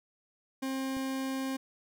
40% pulse tone, 266 Hz, C4, 29 cents sharp, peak -31 dBFS, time 0.62-1.57 s, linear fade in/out 10 ms
click, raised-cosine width 3 ms, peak -33 dBFS, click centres 0.968 s
effects none

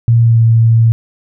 sine tone with pitch glide, 116.54 to 114.14 Hz, A#2 to A#2, 0 to -36 cents, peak -5 dBFS, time 0.08-0.92 s, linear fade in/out 0 ms, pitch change -36 cents, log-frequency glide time 0.2-0.41 s, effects none

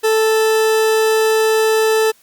40% pulse tone, 439.4 Hz, A4, 2 cents flat, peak -11 dBFS, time 0.03-2.12 s, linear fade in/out 20 ms, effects white hiss -52 dBFS RMS until 2.22 s + Opus 48 kbps

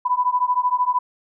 sine beating tone pair, 987.8 / 1000.8 Hz, B5 / B5, 0 / +23 cents, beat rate 13 Hz, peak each -20 dBFS, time 0.05-0.99 s, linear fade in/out 10 ms, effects none

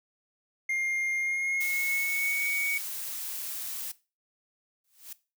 triangle tone with pitch glide, 2118 to 2244 Hz, C7 to C#7, +21 to +21 cents, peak -25 dBFS, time 0.69-2.78 s, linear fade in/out 5 ms, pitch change +100 cents, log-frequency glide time 1.18-2.46 s
blue noise, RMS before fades -36 dBFS, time 1.6-3.92 s, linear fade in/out 10 ms
blue noise with exponential growth, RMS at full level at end -38 dBFS, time 4.84-5.13 s, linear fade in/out 5 ms, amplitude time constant 62 ms
effects noise-tail reverb RT60 0.3 s tail -18 dB re dry

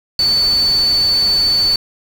sine tone in noise, 4493 Hz, C#8, 23 cents sharp, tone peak -11 dBFS, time 0.19-1.76 s, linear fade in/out 2 ms, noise pink, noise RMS -28 dBFS, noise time 0.19-1.76 s, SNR +14 dB, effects none

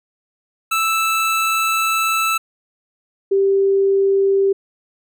25% pulse / sine tone pair in turn, 1318.5 / 392 Hz, E6 / G4, 0 / 0 cents, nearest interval octave + major sixth, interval 2100 cents, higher first, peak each -12 dBFS, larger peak neither, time 0.71-2.38 / 3.31-4.53 s, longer first, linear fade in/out 10 ms, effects none

